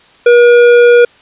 triangle tone with hard clipping, 480 Hz, B4, 49 cents flat, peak -4 dBFS, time 0.26-1.05 s, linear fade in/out 5 ms, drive 14 dB, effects white hiss -44 dBFS RMS until 1.21 s + resampled to 8000 Hz

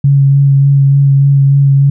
sine tone with vibrato, 138.9 Hz, C#3, 4 cents sharp, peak -4 dBFS, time 0.04-1.9 s, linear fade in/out 5 ms, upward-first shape sine, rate 3.4 Hz, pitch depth 15 cents each way, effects none

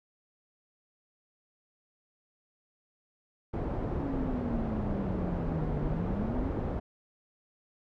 pink low-pass noise, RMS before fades -33 dBFS, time 3.53-6.8 s, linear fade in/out 10 ms, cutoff 670 Hz, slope 12 dB/octave
sine exponential two-way sweep, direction down then up, 284.8 to 144.3 to 284.8 Hz, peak -33 dBFS, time 4-6.52 s, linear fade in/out 50 ms, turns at 5.84 s
effects none

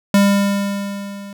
square tone with level ramp, 200 Hz, G3, 35 cents sharp, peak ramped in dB -9 to -32 dBFS, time 0.14-1.33 s, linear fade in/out 2 ms, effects none

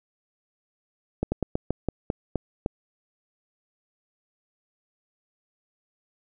slowing click train, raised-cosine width 2 ms, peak -11 dBFS, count 9, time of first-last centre 1.23-2.661 s, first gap 90 ms, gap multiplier 1.19, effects none

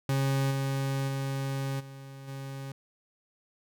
40% pulse tone with level steps, 136.1 Hz, C#3, 31 cents flat, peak -24 / -27 / -29 / -42 / -36 dBFS, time 0.09-2.72 s, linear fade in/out 2 ms, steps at 0.5 / 1.07 / 1.79 / 2.27 s, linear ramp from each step 20 ms, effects none

